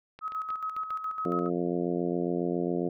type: clicks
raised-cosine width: 0.3 ms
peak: -30 dBFS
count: 5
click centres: 0.19 / 0.321 / 0.504 / 0.765 / 0.906 s
type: tone with tremolo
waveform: sine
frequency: 1276 Hz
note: D#6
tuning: 43 cents sharp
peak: -29 dBFS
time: 0.21-1.5 s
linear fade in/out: 50 ms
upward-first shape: square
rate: 7.2 Hz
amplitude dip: 55%
type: harmonic tone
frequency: 87.31 Hz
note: F2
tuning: in tune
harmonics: 2 / 3 / 4 / 5 / 6 / 7 / 8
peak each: -33 / -33 / -31 / -34 / -39 / -40 / -41 dBFS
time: 1.25-2.89 s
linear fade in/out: 5 ms
effects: none